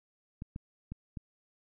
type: clicks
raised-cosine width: 5 ms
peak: -27 dBFS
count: 4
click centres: 0.421 / 0.561 / 0.92 / 1.172 s
effects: none